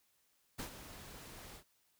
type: noise with ADSR envelope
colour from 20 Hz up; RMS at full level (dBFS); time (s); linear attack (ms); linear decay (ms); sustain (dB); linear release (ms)
pink; -42; 0.58-1.64; 18; 100; -10; 90
effects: white hiss -75 dBFS RMS until 1.99 s